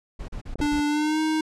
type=noise bursts; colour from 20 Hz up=brown; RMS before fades=-33 dBFS; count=5; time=0.19-0.808 s; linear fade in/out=10 ms; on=94 ms; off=37 ms
type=clicks; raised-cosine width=2 ms; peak=-18 dBFS; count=2; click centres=0.556 / 0.603 s
type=tone with pitch glide; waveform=square; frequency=293.7 to 313 Hz; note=D4 to D#4; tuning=0 to +10 cents; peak=-22 dBFS; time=0.61-1.41 s; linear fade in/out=5 ms; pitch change=+110 cents; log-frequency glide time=0.87-1.2 s
effects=low-pass 8000 Hz 12 dB/octave

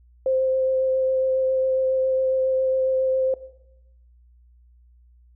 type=tone with vibrato; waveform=sine; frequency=523.3 Hz; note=C5; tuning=in tune; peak=-18 dBFS; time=0.26-3.34 s; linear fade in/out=2 ms; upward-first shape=sine; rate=7.3 Hz; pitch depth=10 cents each way; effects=noise-tail reverb RT60 0.9 s tail -17 dB re dry + added 60 Hz sine -51 dBFS peak until 5.35 s

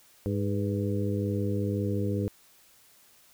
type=harmonic tone with a mistuned harmonic; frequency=102 Hz; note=G#2; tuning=31 cents flat; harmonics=1 / 2 / 3 / 4 / 5; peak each=-29 / -32 / -34 / -35 / -36 dBFS; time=0.26-2.28 s; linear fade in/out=0 ms; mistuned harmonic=5; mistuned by=-57 cents; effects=white hiss -59 dBFS RMS until 3.33 s

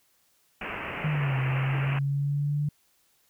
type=low-pass noise; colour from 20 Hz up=white; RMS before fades=-35 dBFS; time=0.61-1.99 s; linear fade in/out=5 ms; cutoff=2800 Hz; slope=96 dB/octave
type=linear two-way sweep; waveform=sine; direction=down then up; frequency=155.56 to 130.81 to 147.8 Hz; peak=-24 dBFS; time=1.04-2.69 s; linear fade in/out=5 ms; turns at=1.38 s
effects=white hiss -67 dBFS RMS until 3.29 s

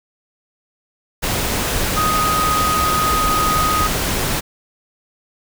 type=tone in noise; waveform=sine; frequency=1250 Hz; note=D#6; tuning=8 cents sharp; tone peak=-16 dBFS; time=1.96-3.88 s; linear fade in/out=20 ms; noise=pink; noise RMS=-20 dBFS; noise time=1.22-4.41 s; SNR=+1 dB; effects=none

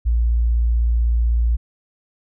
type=tone; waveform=sine; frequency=58 Hz; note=A#1; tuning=8 cents flat; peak=-14 dBFS; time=0.05-1.57 s; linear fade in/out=20 ms; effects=none

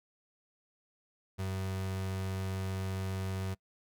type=tone; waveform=35% pulse; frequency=95.1 Hz; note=F#2; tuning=48 cents sharp; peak=-32 dBFS; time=1.38-3.55 s; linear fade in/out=20 ms; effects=noise-tail reverb RT60 0.1 s tail -23 dB re dry

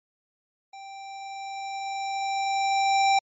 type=tone with level ramp; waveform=square; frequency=784 Hz; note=G5; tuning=in tune; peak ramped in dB=-41 to -18 dBFS; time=0.73-3.19 s; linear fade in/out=5 ms; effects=MP3 32 kbps

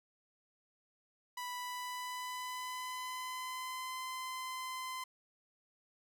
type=tone with pitch glide; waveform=sawtooth; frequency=987.8 to 1029.7 Hz; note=B5 to C6; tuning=0 to -28 cents; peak=-36 dBFS; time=1.37-5.04 s; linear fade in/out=5 ms; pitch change=+72 cents; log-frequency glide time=1.56-4.01 s; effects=none

